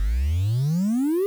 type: exponential sweep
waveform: triangle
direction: up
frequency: 46.18 to 410 Hz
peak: -16 dBFS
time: 0-1.26 s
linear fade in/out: 0 ms
effects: tanh soft clip ceiling -15 dBFS + 7-bit